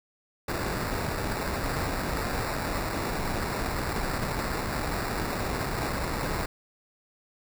pink noise with sample-and-hold, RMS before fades -30 dBFS, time 0.48-6.46 s, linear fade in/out 5 ms, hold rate 3150 Hz, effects none

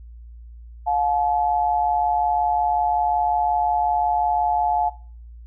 sine tone pair together, 714 / 859.5 Hz, F5 / A5, +38 / -41 cents, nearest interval minor third, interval 321 cents, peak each -21 dBFS, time 0.86-4.9 s, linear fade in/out 20 ms, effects noise-tail reverb RT60 0.5 s tail -22 dB re dry + added 58 Hz sine -38 dBFS peak until 5.46 s

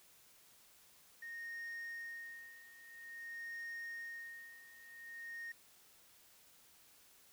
sine tone with tremolo, 1852 Hz, A#6, 12 cents flat, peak -40 dBFS, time 1.22-5.52 s, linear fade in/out 5 ms, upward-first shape sine, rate 0.5 Hz, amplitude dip 85%, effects tanh soft clip ceiling -42 dBFS + white hiss -65 dBFS RMS until 7.32 s

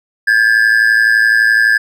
triangle ring-modulated tone, 1662 Hz, G#6, 1 cent sharp, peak -3 dBFS, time 0.27-1.78 s, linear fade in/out 10 ms, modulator 55.9 Hz, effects none

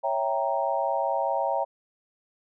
sine chord, C# diminished seventh, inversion none, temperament equal, 554.4 / 659.3 / 784 / 932.3 Hz, C#5 / E5 / G5 / Bb5, 0 / 0 / 0 / 0 cents, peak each -29 dBFS, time 0.03-1.65 s, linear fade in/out 20 ms, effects none

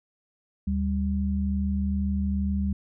sine tone pair together, 75.3 / 197.57 Hz, D2 / G3, +44 / +14 cents, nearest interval octave + perfect fourth, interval 1670 cents, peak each -26 dBFS, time 0.67-2.73 s, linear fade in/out 5 ms, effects none

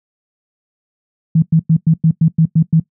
sine tone bursts, 161.4 Hz, E3, 36 cents flat, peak -6 dBFS, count 9, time 1.35-2.798 s, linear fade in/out 5 ms, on 72 ms, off 100 ms, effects noise-tail reverb RT60 0.1 s tail -18 dB re dry + high-pass 100 Hz 12 dB/octave

